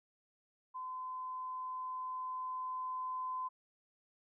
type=tone with level ramp; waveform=sine; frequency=1023 Hz; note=C6; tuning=39 cents flat; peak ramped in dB=-40 to -36 dBFS; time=0.74-3.49 s; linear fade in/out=20 ms; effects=none